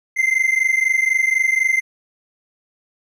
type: tone pair together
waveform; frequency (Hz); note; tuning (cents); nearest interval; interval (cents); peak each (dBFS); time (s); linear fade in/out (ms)
triangle; 2068 / 2092; C7 / C7; -21 / -1; unison; 20; -16; 0.16-1.81; 20
effects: none